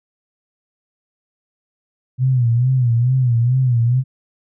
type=tone with vibrato; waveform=sine; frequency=123.47 Hz; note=B2; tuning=in tune; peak=-12 dBFS; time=2.18-4.04 s; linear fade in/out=50 ms; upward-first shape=sine; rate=2.3 Hz; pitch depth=110 cents each way; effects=none